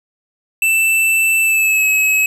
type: tone with pitch glide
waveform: square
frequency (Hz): 2657 to 2566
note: E7 to E7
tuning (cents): +13 to -47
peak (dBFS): -12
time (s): 0.62-2.26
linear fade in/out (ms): 2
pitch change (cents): -60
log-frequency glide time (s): 1.41-1.86
effects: 7-bit